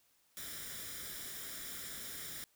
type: noise with comb filter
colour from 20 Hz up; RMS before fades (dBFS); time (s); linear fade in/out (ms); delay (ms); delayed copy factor
white; -45; 0.37-2.44; 0; 0.56; +0.65
effects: white hiss -72 dBFS RMS until 2.55 s